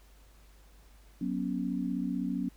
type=chord; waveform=sine; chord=F# suspended fourth; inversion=none; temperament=equal with one note detuned; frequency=185 / 241.7 / 277.2 Hz; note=F#3 / B3 / C#4; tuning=0 / -37 / 0 cents; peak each=-34 dBFS; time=1.21-2.49 s; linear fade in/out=5 ms; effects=added 50 Hz sine -55 dBFS peak until 2.56 s + pink hiss -63 dBFS RMS until 2.56 s